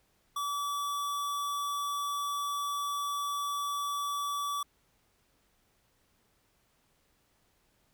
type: tone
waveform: square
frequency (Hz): 1150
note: D6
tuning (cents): -37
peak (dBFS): -32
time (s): 0.36-4.63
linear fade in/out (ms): 5
effects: pink hiss -71 dBFS RMS until 7.93 s